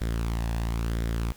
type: tone with flanger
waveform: sawtooth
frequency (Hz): 56.8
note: A#1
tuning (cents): -44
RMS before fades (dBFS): -28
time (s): 0.01-1.32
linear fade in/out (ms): 0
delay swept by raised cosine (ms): 0.55 to 1.16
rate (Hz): 0.98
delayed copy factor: +0.5
effects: pink hiss -52 dBFS RMS until 1.36 s